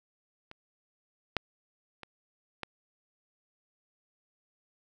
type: clicks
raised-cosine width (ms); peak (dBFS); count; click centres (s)
0.3; -29 / -11 / -27 / -19; 4; 0.514 / 1.367 / 2.033 / 2.633
effects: none